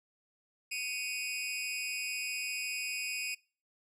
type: tone with amplitude modulation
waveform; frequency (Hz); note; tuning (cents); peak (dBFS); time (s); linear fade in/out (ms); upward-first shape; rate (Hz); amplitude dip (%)
sawtooth; 2498; D#7; +6; -27; 0.71-3.35; 10; sine; 255; 95
effects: noise-tail reverb RT60 0.4 s tail -24 dB re dry + low-pass 12000 Hz 12 dB/octave